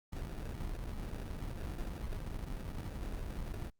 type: noise with sample-and-hold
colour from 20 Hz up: brown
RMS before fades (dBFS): -40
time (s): 0.12-3.7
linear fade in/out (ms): 10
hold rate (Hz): 1050
effects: noise-tail reverb RT60 0.1 s tail -25 dB re dry + Opus 48 kbps